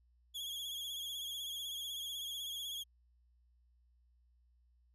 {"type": "tone with vibrato", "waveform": "40% pulse", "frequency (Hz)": 3322, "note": "G#7", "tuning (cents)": 0, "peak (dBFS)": -39, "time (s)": [0.34, 2.84], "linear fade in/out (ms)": 20, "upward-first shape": "triangle", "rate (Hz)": 16, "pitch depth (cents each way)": 71, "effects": ["added 60 Hz sine -67 dBFS peak until 4.94 s"]}